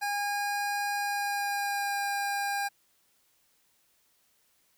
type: tone with pitch glide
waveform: 25% pulse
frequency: 815 to 804.7 Hz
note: G#5 to G5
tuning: -33 to +45 cents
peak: -25 dBFS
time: 0.01-2.69 s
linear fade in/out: 20 ms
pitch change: -22 cents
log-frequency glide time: 0.94-2.02 s
effects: white hiss -69 dBFS RMS until 4.77 s